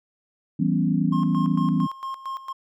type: chord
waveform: sine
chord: C# half-diminished seventh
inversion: first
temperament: equal with one note detuned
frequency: 164.81 / 192.96 / 246.9 / 277.2 Hz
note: E3 / G3 / B3 / C#4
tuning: 0 / -27 / 0 / 0 cents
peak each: -23 / -24 / -25 / -26 dBFS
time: 0.59-1.87 s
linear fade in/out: 10 ms
type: tone with tremolo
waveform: triangle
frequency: 1069 Hz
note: C6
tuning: 37 cents sharp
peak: -26 dBFS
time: 1.12-2.53 s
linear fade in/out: 10 ms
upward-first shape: square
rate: 4.4 Hz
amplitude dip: 75%
effects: none